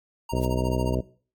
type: tone with tremolo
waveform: square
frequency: 932.3 Hz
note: A#5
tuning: in tune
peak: -31 dBFS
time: 0.29-0.95 s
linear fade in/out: 5 ms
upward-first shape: sine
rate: 14 Hz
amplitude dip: 90%
type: harmonic tone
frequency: 62.9 Hz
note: B1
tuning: 32 cents sharp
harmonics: 1 / 2 / 3 / 4 / 5 / 6 / 7 / 8 / 9 / 10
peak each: -28 / -28 / -33 / -31 / -35 / -31 / -35 / -34 / -37 / -34 dBFS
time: 0.32-1.01 s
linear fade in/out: 10 ms
type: noise with exponential growth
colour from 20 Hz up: blue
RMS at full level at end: -36 dBFS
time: 0.35-0.45 s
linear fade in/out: 1 ms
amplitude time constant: 21 ms
effects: noise-tail reverb RT60 0.4 s tail -18 dB re dry + MP3 96 kbps